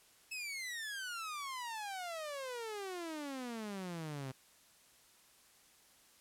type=exponential sweep; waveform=sawtooth; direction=down; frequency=2620 to 128.4 Hz; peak=-37 dBFS; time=0.31-4.32 s; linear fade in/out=10 ms; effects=white hiss -65 dBFS RMS until 6.2 s + low-pass 12000 Hz 12 dB/octave